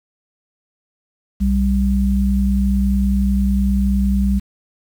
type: tone pair together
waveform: sine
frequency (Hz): 62.05 / 197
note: B1 / G3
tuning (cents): +9 / +9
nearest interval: octave + minor sixth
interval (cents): 2000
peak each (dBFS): -16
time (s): 1.4-4.4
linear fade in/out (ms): 20
effects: 7-bit